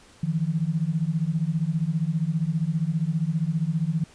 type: beating tone pair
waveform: sine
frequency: 153.9 / 168.9 Hz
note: D#3 / E3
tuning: -19 / +42 cents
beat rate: 15 Hz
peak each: -25 dBFS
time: 0.23-4.04 s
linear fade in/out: 5 ms
effects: pink hiss -53 dBFS RMS until 4.14 s + resampled to 22050 Hz